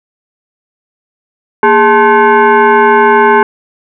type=tone with frequency modulation; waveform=sine; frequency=233.2 Hz; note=A#3; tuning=1 cent sharp; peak=-3 dBFS; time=1.63-3.43 s; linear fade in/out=2 ms; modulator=645 Hz; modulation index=2; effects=none